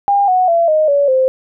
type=tone with pitch steps; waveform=sine; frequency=804 / 737.3 / 676.1 / 620 / 568.5 / 521.3 Hz; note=G5 / F#5 / E5 / D#5 / C#5 / C5; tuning=+44 / -6 / +44 / -6 / +44 / -6 cents; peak=-9 dBFS; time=0.08-1.28 s; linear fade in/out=0 ms; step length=200 ms; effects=none